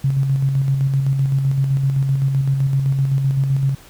sine tone with tremolo, 136.2 Hz, C#3, 30 cents flat, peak -13 dBFS, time 0.04-3.75 s, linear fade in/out 5 ms, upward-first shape square, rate 7.8 Hz, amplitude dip 35%, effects pink hiss -45 dBFS RMS until 3.89 s

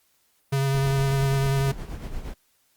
square tone with vibrato, 136.7 Hz, C#3, 24 cents flat, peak -21 dBFS, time 0.52-1.72 s, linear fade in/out 10 ms, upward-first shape triangle, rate 10 Hz, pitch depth 21 cents each way
brown noise with tremolo, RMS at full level -31 dBFS, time 0.74-2.34 s, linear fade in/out 5 ms, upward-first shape sine, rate 8.6 Hz, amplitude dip 55%
effects white hiss -66 dBFS RMS until 2.76 s + Opus 48 kbps

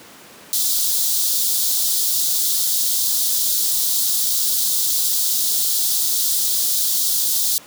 white high-pass noise, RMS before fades -19 dBFS, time 0.53-7.58 s, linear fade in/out 0 ms, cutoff 3500 Hz, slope 48 dB/octave, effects pink hiss -42 dBFS RMS until 7.66 s + high-pass 200 Hz 12 dB/octave

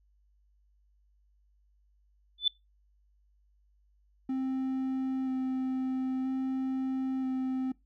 sine tone with exponential growth, 3505 Hz, A7, 7 cents flat, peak -19 dBFS, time 2.38-2.48 s, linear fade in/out 5 ms, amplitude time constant 21 ms
triangle tone with vibrato, 261.6 Hz, C4, in tune, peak -27 dBFS, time 4.29-7.72 s, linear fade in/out 5 ms, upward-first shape square, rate 0.51 Hz, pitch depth 9 cents each way
effects noise-tail reverb RT60 0.2 s tail -22 dB re dry + added 50 Hz sine -64 dBFS peak until 7.85 s

